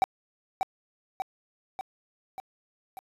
triangle tone with echo, 766 Hz, G5, 40 cents flat, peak -17 dBFS, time 0.02-0.04 s, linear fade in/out 0 ms, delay 590 ms, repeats 5, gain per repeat -4 dB, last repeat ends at 2.99 s, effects resampled to 32000 Hz + 9-bit

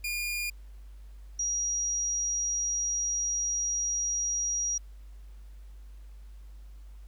sawtooth / sine tone pair in turn, 2423 / 5740 Hz, D#7 / F8, -47 / +47 cents, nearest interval octave + minor third, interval 1494 cents, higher second, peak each -27 dBFS, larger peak neither, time 0.04-0.5 / 1.39-4.78 s, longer second, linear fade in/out 5 ms, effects added 50 Hz sine -44 dBFS peak until 7.07 s + pink hiss -66 dBFS RMS until 7.07 s

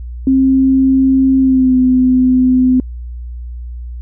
sine tone with pitch glide, 265.3 to 254.8 Hz, C4 to C4, +24 to -46 cents, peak -7 dBFS, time 0.27-2.8 s, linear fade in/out 2 ms, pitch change -70 cents, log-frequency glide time 1.39-1.76 s, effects added 60 Hz sine -23 dBFS peak until 4.01 s

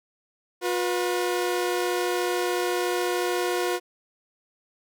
sawtooth tone pair together, 357.9 / 488.5 Hz, F4 / B4, +42 / -19 cents, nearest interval perfect fourth, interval 539 cents, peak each -21 / -25 dBFS, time 0.61-3.8 s, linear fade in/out 50 ms, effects none

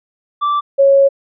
triangle / sine tone pair in turn, 1168 / 551.2 Hz, D6 / C#5, -10 / -10 cents, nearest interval octave + minor second, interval 1300 cents, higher first, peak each -11 / -6 dBFS, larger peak second, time 0.41-0.61 / 0.78-1.09 s, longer second, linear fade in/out 20 ms, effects resampled to 11025 Hz

